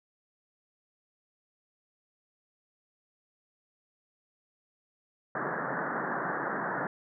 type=band-pass noise; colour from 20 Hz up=white; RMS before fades=-33 dBFS; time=5.35-6.87 s; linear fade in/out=2 ms; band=130 to 1800 Hz; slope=96 dB/octave; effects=none